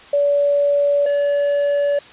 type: tone pair in turn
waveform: sine / triangle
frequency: 573 / 573 Hz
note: D5 / D5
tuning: -43 / -43 cents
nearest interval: unison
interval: 0 cents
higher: neither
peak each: -13 dBFS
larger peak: neither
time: 0.13-1.06 / 1.06-1.99 s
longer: neither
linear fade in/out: 5 ms
effects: white hiss -42 dBFS RMS until 2.12 s + resampled to 8000 Hz